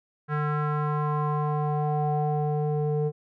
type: tone with low-pass filter sweep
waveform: square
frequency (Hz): 149.6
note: D3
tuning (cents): +32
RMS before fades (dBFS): -26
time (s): 0.28-3.12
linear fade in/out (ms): 50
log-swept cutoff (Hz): 1500 to 520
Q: 4.3
effects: none